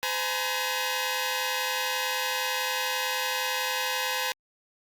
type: tone cluster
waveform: 10% pulse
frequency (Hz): 512 / 843 / 946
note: C5 / G#5 / A#5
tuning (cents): -38 / +26 / +25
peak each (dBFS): -23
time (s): 0.03-4.32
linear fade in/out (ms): 0
effects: Opus 48 kbps